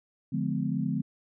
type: chord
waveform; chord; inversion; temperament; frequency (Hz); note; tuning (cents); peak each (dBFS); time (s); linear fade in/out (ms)
sine; D diminished seventh; none; just; 146.83 / 176.2 / 211.4 / 253.7; D3 / F3 / Ab3 / Cb4; 0 / +16 / +31 / +47; -32; 0.32-1.02; 10
effects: none